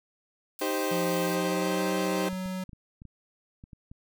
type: noise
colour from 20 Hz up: blue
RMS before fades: -42 dBFS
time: 0.59-1.35 s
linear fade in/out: 0 ms
type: chord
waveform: 30% pulse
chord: C minor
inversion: first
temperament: equal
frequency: 311.1 / 392 / 523.3 Hz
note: Eb4 / G4 / C5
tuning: 0 / 0 / 0 cents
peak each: -29 dBFS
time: 0.61-2.29 s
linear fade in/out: 5 ms
type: tone with pitch glide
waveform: square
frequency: 174.61 to 186.06 Hz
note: F3 to F#3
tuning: 0 to +10 cents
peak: -32 dBFS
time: 0.91-2.64 s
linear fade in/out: 5 ms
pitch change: +110 cents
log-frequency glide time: 1.2-1.85 s
type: clicks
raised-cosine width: 5 ms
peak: -33 dBFS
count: 9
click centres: 2.33 / 2.459 / 2.693 / 2.732 / 3.019 / 3.053 / 3.639 / 3.732 / 3.915 s
effects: none